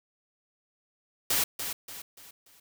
white noise with echo, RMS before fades -26 dBFS, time 1.3-1.44 s, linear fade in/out 5 ms, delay 290 ms, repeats 4, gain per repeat -8 dB, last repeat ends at 2.6 s, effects none

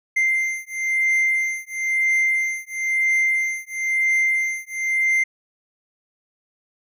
triangle beating tone pair, 2089 / 2090 Hz, C7 / C7, -3 / -2 cents, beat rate 1 Hz, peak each -20 / -20 dBFS, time 0.16-5.24 s, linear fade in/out 10 ms, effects none

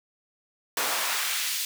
pink noise with high-pass filter sweep, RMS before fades -28 dBFS, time 0.77-1.65 s, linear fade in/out 2 ms, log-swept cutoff 570 to 3700 Hz, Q 0.94, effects none

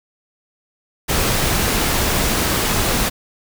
pink noise, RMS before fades -18 dBFS, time 1.08-3.1 s, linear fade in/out 20 ms, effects none

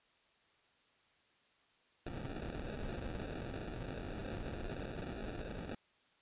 pink noise with sample-and-hold, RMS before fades -43 dBFS, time 2.06-5.75 s, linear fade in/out 5 ms, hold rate 1050 Hz, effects white hiss -71 dBFS RMS until 6.21 s + resampled to 8000 Hz

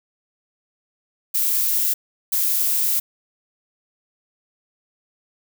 violet noise bursts at uneven times, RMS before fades -20 dBFS, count 2, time 1.34-1.94 / 2.32-3 s, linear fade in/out 10 ms, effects none

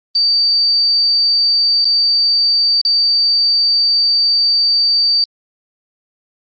sine tone with dropouts, 4623 Hz, D8, 28 cents flat, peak -10 dBFS, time 0.15-5.24 s, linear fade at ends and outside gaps 1 ms, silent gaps 1.845-1.853 / 2.813-2.851 s, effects Opus 24 kbps

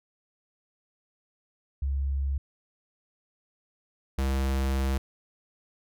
sine / square tone pair in turn, 68.7 / 66.94 Hz, C#2 / C2, -15 / +40 cents, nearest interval unison, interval 45 cents, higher first, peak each -25 / -25 dBFS, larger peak neither, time 1.82-2.38 / 4.18-4.98 s, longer second, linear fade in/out 5 ms, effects none

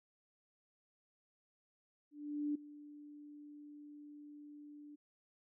sine tone with ADSR envelope, 294.2 Hz, D4, 3 cents sharp, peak -33 dBFS, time 2.11-4.96 s, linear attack 440 ms, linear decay 7 ms, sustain -18 dB, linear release 14 ms, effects none

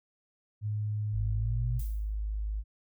sine tone with pitch glide, 105.6 to 119.91 Hz, G#2 to A#2, +29 to +49 cents, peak -29 dBFS, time 0.61-1.82 s, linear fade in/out 50 ms, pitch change +220 cents, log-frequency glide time 1.33-1.69 s
sine tone, 52.3 Hz, G#1, 13 cents sharp, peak -30 dBFS, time 1.12-2.64 s, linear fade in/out 50 ms
violet noise with exponential decay, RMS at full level -44 dBFS, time 1.79-2.16 s, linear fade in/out 5 ms, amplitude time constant 80 ms
effects none

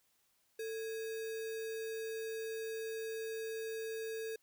sine tone with sample-and-hold, 445.7 Hz, A4, 22 cents sharp, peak -38 dBFS, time 0.59-4.36 s, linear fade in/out 5 ms, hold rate 2100 Hz, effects white hiss -75 dBFS RMS until 4.42 s

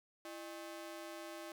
sawtooth ring-modulated tone, 473 Hz, A#4, 25 cents sharp, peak -39 dBFS, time 0.25-1.52 s, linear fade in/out 2 ms, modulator 137 Hz, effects none

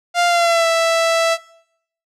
sawtooth tone with pitch glide, 698.5 to 661.2 Hz, F5 to E5, 0 to +5 cents, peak -9 dBFS, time 0.14-1.38 s, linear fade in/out 50 ms, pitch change -95 cents, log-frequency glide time 0.27-0.67 s, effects noise-tail reverb RT60 0.7 s tail -21 dB re dry + low-pass 8000 Hz 12 dB/octave

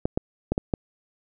clicks, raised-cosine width 2 ms, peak -9 dBFS, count 5, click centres 0.055 / 0.175 / 0.52 / 0.579 / 0.738 s, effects none

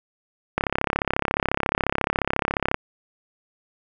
click train, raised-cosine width 0.5 ms, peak -5 dBFS, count 75, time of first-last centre 0.58-2.744 s, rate 34.2 Hz, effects none

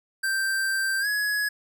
square tone with pitch glide, 1568 to 1680.5 Hz, G6 to G#6, 0 to +20 cents, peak -24 dBFS, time 0.23-1.49 s, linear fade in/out 10 ms, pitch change +120 cents, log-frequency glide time 1-1.07 s, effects none

